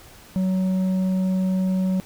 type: tone with tanh clipping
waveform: sine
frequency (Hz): 187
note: F#3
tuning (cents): +19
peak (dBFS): -20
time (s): 0.36-2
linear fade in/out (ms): 0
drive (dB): 6
effects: pink hiss -47 dBFS RMS until 2.05 s